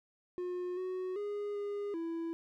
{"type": "tone with pitch steps", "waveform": "triangle", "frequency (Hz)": [359.1, 370, 411.6, 408.1, 331.7], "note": ["F4", "F#4", "G#4", "G#4", "E4"], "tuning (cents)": [48, 0, -16, -30, 11], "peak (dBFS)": -33, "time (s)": [0.38, 2.33], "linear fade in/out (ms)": 0, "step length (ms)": 390, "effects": []}